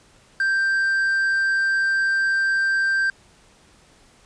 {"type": "tone with quantisation", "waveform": "triangle", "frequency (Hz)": 1574, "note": "G6", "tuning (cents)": 7, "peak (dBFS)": -16, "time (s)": [0.4, 3.1], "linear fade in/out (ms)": 2, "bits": 7, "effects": ["pink hiss -54 dBFS RMS until 4.25 s", "resampled to 22050 Hz"]}